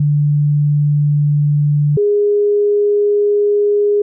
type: tone pair in turn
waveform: sine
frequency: 146.8 / 412.1 Hz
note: D3 / G#4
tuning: 0 / -13 cents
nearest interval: octave + tritone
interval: 1787 cents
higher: second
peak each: -10 dBFS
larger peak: neither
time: 0-1.97 / 1.97-4.02 s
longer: second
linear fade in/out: 5 ms
effects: none